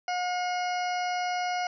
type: harmonic tone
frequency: 720 Hz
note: F#5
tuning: 47 cents flat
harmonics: 1 / 2 / 3 / 4 / 6 / 7 / 8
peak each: -28 / -37 / -37 / -42 / -46 / -42 / -44 dBFS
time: 0.08-1.67 s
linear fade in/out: 2 ms
effects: none